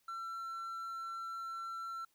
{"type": "tone", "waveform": "triangle", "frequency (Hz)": 1349, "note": "E6", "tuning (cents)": 40, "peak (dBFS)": -38, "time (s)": [0.08, 2.05], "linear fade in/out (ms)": 5, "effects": ["white hiss -75 dBFS RMS until 2.14 s"]}